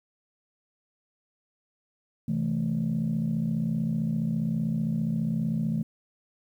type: chord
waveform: sine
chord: A minor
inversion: first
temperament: equal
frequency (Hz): 130.81 / 164.81 / 220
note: C3 / E3 / A3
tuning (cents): 0 / 0 / 0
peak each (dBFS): -32 / -27 / -27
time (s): 2.28-5.83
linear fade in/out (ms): 5
effects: tanh soft clip ceiling -19 dBFS + 10-bit